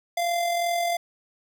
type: tone with amplitude modulation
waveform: square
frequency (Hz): 691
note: F5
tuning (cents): -19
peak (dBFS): -22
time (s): 0.17-0.97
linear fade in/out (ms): 5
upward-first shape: sine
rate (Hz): 42.7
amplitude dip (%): 35
effects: none